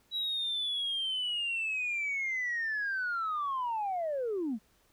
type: linear sweep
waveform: sine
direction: down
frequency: 3906 to 200 Hz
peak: -29 dBFS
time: 0.11-4.59 s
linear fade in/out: 50 ms
effects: tanh soft clip ceiling -27 dBFS + pink hiss -68 dBFS RMS until 4.92 s